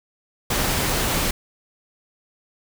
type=noise; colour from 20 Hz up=pink; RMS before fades=-22 dBFS; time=0.5-1.31 s; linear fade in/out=5 ms; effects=none